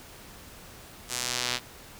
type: tone with band-pass filter sweep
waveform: sawtooth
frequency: 123.47 Hz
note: B2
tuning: in tune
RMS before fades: -31 dBFS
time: 1.08-1.6 s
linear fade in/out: 50 ms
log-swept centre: 8100 to 3900 Hz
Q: 1.1
effects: pink hiss -48 dBFS RMS until 1.99 s